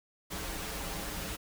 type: noise with comb filter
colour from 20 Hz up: pink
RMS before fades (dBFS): -38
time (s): 0.3-1.37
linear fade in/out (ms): 20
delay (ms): 8.1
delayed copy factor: -1
effects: none